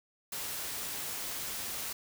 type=noise; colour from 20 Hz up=white; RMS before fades=-38 dBFS; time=0.32-1.93 s; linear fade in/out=5 ms; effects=none